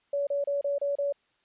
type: tone bursts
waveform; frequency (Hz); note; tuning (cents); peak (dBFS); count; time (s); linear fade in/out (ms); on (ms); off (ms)
sine; 567; C#5; +39; -25; 6; 0.13-1.125; 5; 140; 31
effects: white hiss -70 dBFS RMS until 1.44 s + resampled to 8000 Hz